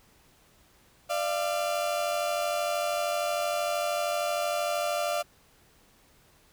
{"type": "tone pair together", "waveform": "35% pulse", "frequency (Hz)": [594, 687], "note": ["D5", "F5"], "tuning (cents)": [20, -29], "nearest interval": "minor third", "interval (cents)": 251, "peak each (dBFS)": -28, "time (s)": [1.09, 5.23], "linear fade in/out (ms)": 20, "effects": ["pink hiss -61 dBFS RMS until 6.52 s"]}